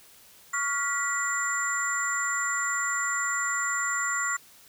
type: tone cluster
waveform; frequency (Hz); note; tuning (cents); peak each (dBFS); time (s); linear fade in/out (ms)
sine; 1131 / 1407 / 1951 / 7230; C#6 / F6 / B6 / A8; +34 / +12 / -22 / +46; -31; 0.53-4.37; 10
effects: white hiss -54 dBFS RMS until 4.68 s